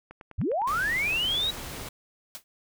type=click train; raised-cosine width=0.5 ms; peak=-29 dBFS; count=9; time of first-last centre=0.11-0.923 s; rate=9.84 Hz
type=linear sweep; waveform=sine; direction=up; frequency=49 to 3909 Hz; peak=-24 dBFS; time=0.38-1.51 s; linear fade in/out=10 ms
type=noise; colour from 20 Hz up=pink; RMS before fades=-38 dBFS; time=0.67-1.89 s; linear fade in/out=5 ms
type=noise with exponential decay; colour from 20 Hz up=white; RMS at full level=-35 dBFS; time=2.35-2.44 s; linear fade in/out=0 ms; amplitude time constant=19 ms
effects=none